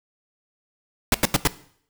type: noise bursts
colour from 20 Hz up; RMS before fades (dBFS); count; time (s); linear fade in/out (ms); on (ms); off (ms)
pink; -17; 4; 1.12-1.474; 2; 24; 86
effects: noise-tail reverb RT60 0.6 s tail -17 dB re dry